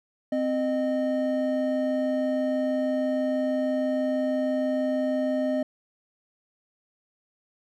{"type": "tone pair together", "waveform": "triangle", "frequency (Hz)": [260, 613.8], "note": ["C4", "D#5"], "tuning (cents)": [-11, -24], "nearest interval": "octave + minor third", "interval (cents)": 1487, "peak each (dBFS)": -24, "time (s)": [0.32, 5.63], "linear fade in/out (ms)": 5, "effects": []}